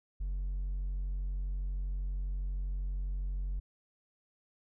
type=tone with hard clipping; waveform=sine; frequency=46.25 Hz; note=F#1; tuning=in tune; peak=-33 dBFS; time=0.2-3.6 s; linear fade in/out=10 ms; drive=2 dB; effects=none